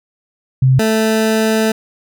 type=tone pair in turn; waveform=sine / 20% pulse; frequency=130.81 / 220 Hz; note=C3 / A3; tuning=0 / 0 cents; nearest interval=major sixth; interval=900 cents; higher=second; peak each=-7 dBFS; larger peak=neither; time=0.62-0.79 / 0.79-1.72 s; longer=second; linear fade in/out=5 ms; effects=none

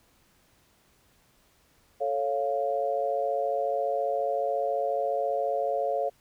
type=chord; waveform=sine; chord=A augmented; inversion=none; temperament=equal; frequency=440 / 554.4 / 698.5 Hz; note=A4 / C#5 / E#5; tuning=0 / 0 / 0 cents; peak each=-32 / -28 / -29 dBFS; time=2-6.1 s; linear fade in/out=20 ms; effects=pink hiss -64 dBFS RMS until 6.2 s

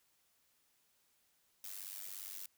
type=noise with amplitude modulation; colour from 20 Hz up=blue; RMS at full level=-43 dBFS; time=1.64-2.46 s; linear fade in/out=2 ms; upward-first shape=sine; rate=97.2 Hz; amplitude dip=90%; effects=white hiss -75 dBFS RMS until 2.57 s

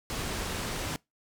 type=low-pass noise; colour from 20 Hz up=pink; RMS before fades=-34 dBFS; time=0.1-0.96 s; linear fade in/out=0 ms; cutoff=10000 Hz; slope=12 dB/octave; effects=noise-tail reverb RT60 0.2 s tail -24 dB re dry

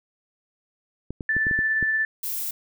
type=clicks; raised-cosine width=3 ms; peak=-18 dBFS; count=7; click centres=1.106 / 1.208 / 1.366 / 1.468 / 1.512 / 1.59 / 1.827 s
type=tone with tremolo; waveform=sine; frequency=1760 Hz; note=A6; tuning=in tune; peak=-19 dBFS; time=1.29-2.05 s; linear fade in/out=2 ms; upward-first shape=sine; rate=17 Hz; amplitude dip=25%
type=noise; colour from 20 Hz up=violet; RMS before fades=-29 dBFS; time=2.23-2.51 s; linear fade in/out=5 ms
effects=none

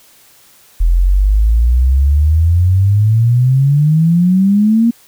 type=exponential sweep; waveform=sine; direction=up; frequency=40.84 to 236.6 Hz; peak=-7 dBFS; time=0.8-4.91 s; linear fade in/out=10 ms; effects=white hiss -46 dBFS RMS until 5.07 s

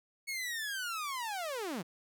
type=linear sweep; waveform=sawtooth; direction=down; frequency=2217 to 148.3 Hz; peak=-32 dBFS; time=0.27-1.83 s; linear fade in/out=20 ms; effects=none

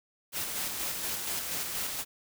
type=noise with tremolo; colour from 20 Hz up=white; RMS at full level=-33 dBFS; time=0.32-2.05 s; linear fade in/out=50 ms; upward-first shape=square; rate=4.2 Hz; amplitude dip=30%; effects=none

